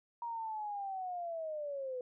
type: linear sweep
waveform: sine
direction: down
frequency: 949 to 493.9 Hz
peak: -37 dBFS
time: 0.22-2.01 s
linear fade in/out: 2 ms
effects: none